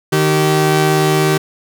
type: tone pair together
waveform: sawtooth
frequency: 153.89 / 385.1 Hz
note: D#3 / G4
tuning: -19 / -31 cents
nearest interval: octave + major third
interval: 1588 cents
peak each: -10 dBFS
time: 0.12-1.38 s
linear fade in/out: 10 ms
effects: none